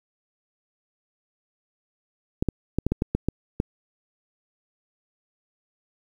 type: clicks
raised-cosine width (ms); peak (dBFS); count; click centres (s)
3; -9; 9; 2.425 / 2.487 / 2.786 / 2.866 / 2.92 / 3.021 / 3.15 / 3.286 / 3.601
effects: 8-bit